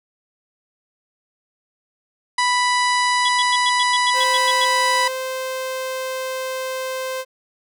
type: harmonic tone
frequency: 987.8 Hz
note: B5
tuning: in tune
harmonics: 1 / 2 / 3 / 4 / 5 / 6 / 7 / 8 / 9 / 10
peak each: -18 / -21 / -30 / -27 / -28 / -35 / -35 / -37 / -37 / -34 dBFS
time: 2.38-5.08 s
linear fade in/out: 5 ms
type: tone bursts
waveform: sine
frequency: 3367 Hz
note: G#7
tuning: 23 cents sharp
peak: -19 dBFS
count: 11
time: 3.25-4.647 s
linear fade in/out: 5 ms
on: 37 ms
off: 99 ms
type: tone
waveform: sawtooth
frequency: 520 Hz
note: C5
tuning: 11 cents flat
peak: -20 dBFS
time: 4.13-7.25 s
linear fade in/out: 50 ms
effects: none